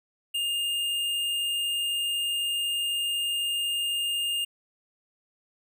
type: tone with hard clipping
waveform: sine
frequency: 2822 Hz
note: F7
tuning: 17 cents sharp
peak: -27 dBFS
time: 0.34-4.45 s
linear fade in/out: 10 ms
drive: 13 dB
effects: none